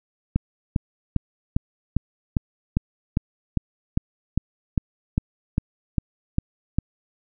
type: click train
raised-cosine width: 5 ms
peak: -7 dBFS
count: 17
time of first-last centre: 0.36-6.786 s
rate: 2.49 Hz
effects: none